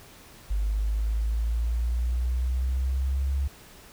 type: linear sweep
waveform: sine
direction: up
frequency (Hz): 50.1 to 69.3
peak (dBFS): -23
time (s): 0.5-3.48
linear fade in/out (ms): 10
effects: pink hiss -50 dBFS RMS until 3.92 s